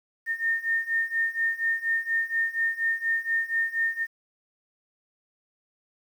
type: beating tone pair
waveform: sine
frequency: 1821 / 1825.2 Hz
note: A#6 / A#6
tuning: -41 / -37 cents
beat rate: 4.2 Hz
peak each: -28 / -26 dBFS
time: 0.26-4.07 s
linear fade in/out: 50 ms
effects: 9-bit